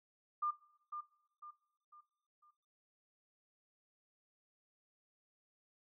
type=tone with echo; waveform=sine; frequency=1200 Hz; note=D6; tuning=37 cents sharp; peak=-33 dBFS; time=0.42-0.51 s; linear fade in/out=10 ms; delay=500 ms; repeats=4; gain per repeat=-8 dB; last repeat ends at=2.51 s; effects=noise-tail reverb RT60 0.8 s tail -20 dB re dry